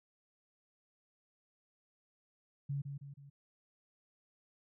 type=tone with echo; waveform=sine; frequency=140.6 Hz; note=C#3; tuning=25 cents sharp; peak=-34 dBFS; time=2.69-2.82 s; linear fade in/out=10 ms; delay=160 ms; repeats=3; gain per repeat=-6 dB; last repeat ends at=3.3 s; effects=none